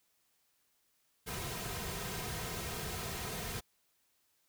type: noise with comb filter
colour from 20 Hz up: pink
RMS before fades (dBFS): -40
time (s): 1.26-3.61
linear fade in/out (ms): 20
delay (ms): 3.5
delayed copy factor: -0.65
effects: white hiss -75 dBFS RMS until 4.48 s